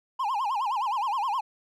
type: tone with vibrato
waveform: triangle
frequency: 932.3 Hz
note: A#5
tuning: in tune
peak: -23 dBFS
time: 0.19-1.41 s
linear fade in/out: 10 ms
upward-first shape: sine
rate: 9.6 Hz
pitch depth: 260 cents each way
effects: none